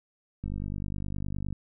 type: click train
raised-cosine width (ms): 5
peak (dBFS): -22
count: 55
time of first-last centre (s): 0.44-1.527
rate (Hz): 49.7
effects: none